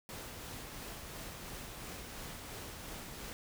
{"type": "noise with tremolo", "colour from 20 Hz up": "pink", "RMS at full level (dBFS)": -45, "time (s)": [0.09, 3.33], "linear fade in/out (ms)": 0, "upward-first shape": "sine", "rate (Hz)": 2.9, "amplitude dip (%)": 25, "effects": []}